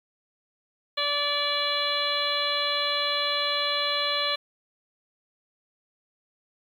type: harmonic tone with a mistuned harmonic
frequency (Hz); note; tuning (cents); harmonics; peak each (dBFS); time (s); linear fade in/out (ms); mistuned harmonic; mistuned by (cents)
580; D5; -22; 1 / 2 / 3 / 4 / 5 / 6 / 7; -32 / -31 / -34 / -34 / -34 / -30 / -29; 0.97-4.36; 10; 6; -30
effects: 9-bit